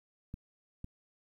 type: clicks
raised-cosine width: 5 ms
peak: -28 / -29 dBFS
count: 2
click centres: 0.341 / 0.844 s
effects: 11-bit